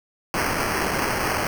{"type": "noise with sample-and-hold", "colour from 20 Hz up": "violet", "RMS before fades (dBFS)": -24, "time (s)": [0.34, 1.47], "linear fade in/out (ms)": 0, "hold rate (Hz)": 3675, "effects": []}